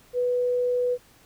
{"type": "tone", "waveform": "sine", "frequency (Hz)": 493.3, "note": "B4", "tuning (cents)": -2, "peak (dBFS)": -21, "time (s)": [0.13, 0.98], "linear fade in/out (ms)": 50, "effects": ["pink hiss -56 dBFS RMS until 1.25 s"]}